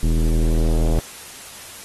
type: tone with low-pass filter sweep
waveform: square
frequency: 40.29 Hz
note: E1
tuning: 39 cents flat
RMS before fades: -17 dBFS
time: 0.03-0.99 s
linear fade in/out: 0 ms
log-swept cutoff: 270 to 590 Hz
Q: 1.5
effects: white hiss -38 dBFS RMS until 1.84 s + AAC 32 kbps